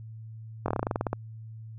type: slowing click train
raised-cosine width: 1 ms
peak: -13 dBFS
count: 13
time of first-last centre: 0.66-1.13 s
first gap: 22 ms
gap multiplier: 1.1
effects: added 111 Hz sine -40 dBFS peak until 1.78 s